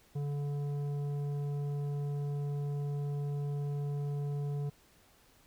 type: tone with tanh clipping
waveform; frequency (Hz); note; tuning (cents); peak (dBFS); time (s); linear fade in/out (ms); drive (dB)
sine; 143.9; D3; -35; -34; 0.15-4.7; 10; 10
effects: pink hiss -64 dBFS RMS until 5.46 s